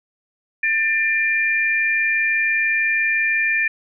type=tone pair together; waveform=sine; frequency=1787 / 2385 Hz; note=A6 / D7; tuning=+26 / +26 cents; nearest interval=perfect fourth; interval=500 cents; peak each=-19 dBFS; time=0.63-3.68 s; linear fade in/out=5 ms; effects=none